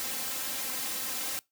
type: noise with comb filter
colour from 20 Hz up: white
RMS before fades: -34 dBFS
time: 0-1.39 s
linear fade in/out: 0 ms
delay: 3.8 ms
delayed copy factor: +1
effects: noise-tail reverb RT60 0.2 s tail -23 dB re dry + high-pass 80 Hz 12 dB/octave